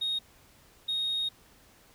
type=tone pair in turn; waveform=sine; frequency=3732 / 3732 Hz; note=A#7 / A#7; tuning=+1 / +1 cents; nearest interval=unison; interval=0 cents; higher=neither; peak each=-26 dBFS; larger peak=neither; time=0.01-0.19 / 0.88-1.29 s; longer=second; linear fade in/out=10 ms; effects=tanh soft clip ceiling -25 dBFS + pink hiss -59 dBFS RMS until 1.94 s